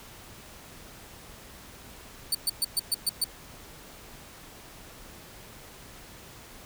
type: tone bursts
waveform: 20% pulse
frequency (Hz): 4541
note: C#8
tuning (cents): +41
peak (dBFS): -17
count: 7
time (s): 2.32-3.243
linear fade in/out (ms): 5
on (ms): 29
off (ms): 120
effects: pink hiss -48 dBFS RMS until 6.65 s